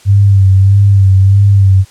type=tone with vibrato; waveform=sine; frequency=98 Hz; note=G2; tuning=in tune; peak=-3 dBFS; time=0.05-1.85 s; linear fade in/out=50 ms; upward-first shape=sine; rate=1.6 Hz; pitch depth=44 cents each way; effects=white hiss -42 dBFS RMS until 1.9 s + low-pass 9000 Hz 12 dB/octave